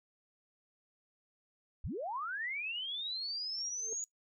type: linear sweep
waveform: sine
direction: up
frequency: 31.18 to 6820 Hz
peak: -36 dBFS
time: 1.84-4.04 s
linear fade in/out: 0 ms
type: tone with exponential growth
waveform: sine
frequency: 444.6 Hz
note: A4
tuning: 18 cents sharp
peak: -38 dBFS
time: 3.73-3.93 s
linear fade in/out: 1 ms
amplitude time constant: 42 ms
effects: noise-tail reverb RT60 0.1 s tail -17 dB re dry